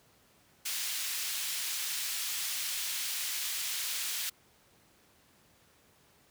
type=high-pass noise; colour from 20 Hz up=pink; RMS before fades=-35 dBFS; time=0.65-4.3 s; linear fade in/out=10 ms; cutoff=2800 Hz; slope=12 dB/octave; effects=pink hiss -64 dBFS RMS until 6.3 s + high-pass 80 Hz 12 dB/octave